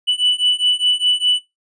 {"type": "beating tone pair", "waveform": "triangle", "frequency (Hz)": [2969, 2973.9], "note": ["F#7", "F#7"], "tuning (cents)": [5, 8], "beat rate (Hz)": 4.9, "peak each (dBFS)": -16, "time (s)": [0.07, 1.4], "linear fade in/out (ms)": 20, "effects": ["noise-tail reverb RT60 0.2 s tail -19 dB re dry", "resampled to 22050 Hz"]}